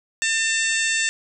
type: harmonic tone with a mistuned harmonic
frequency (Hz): 898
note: A5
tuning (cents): +35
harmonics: 2 / 3 / 4 / 5 / 6 / 7 / 8 / 9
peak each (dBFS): -23 / -25 / -29 / -33 / -36 / -33 / -28 / -29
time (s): 0.22-1.09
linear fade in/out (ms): 0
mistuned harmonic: 9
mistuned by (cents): -18
effects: none